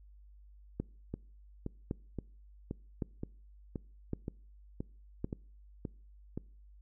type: two click trains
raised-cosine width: 3 ms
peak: -24 / -21 dBFS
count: 11 / 5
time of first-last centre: 1.14-6.376 / 0.8-5.244 s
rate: 1.91 / 0.9 Hz
effects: noise-tail reverb RT60 0.5 s tail -25 dB re dry + added 50 Hz sine -54 dBFS peak until 6.81 s